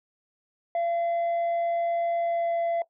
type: tone with pitch glide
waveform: sine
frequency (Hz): 682 to 678.1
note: F5 to E5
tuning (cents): -41 to +49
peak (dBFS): -21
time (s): 0.75-2.82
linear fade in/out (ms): 2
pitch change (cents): -10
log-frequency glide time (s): 2.19-2.57
effects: noise-tail reverb RT60 0.1 s tail -18 dB re dry + tanh soft clip ceiling -23 dBFS